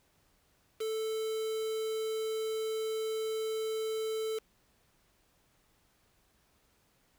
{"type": "tone with quantisation", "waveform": "triangle", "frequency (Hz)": 440, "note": "A4", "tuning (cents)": 0, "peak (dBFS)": -30, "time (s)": [0.8, 4.39], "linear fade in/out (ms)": 10, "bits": 7, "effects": ["pink hiss -70 dBFS RMS until 7.18 s"]}